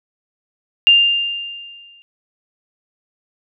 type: tone with exponential decay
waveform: sine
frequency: 2798 Hz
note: F7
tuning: 3 cents sharp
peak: -5 dBFS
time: 0.87-2.02 s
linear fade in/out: 0 ms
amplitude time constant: 250 ms
effects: none